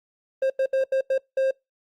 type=tone bursts at uneven times; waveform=triangle; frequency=532 Hz; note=C5; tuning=29 cents sharp; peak=-17 dBFS; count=6; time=0.42-0.5 / 0.59-0.66 / 0.73-0.84 / 0.92-1.01 / 1.1-1.18 / 1.37-1.51 s; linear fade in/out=5 ms; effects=noise-tail reverb RT60 0.2 s tail -25 dB re dry + Opus 32 kbps